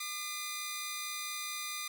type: tone pair together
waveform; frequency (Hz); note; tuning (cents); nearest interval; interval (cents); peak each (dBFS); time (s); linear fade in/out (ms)
10% pulse; 1206.9 / 2033; D6 / B6; +47 / +50; major sixth; 903; -31 / -32; 0-1.88; 5
effects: none